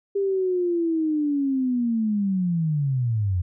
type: linear sweep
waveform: sine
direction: down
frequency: 400.9 to 85.6 Hz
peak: -20 dBFS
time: 0.15-3.42 s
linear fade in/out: 10 ms
effects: none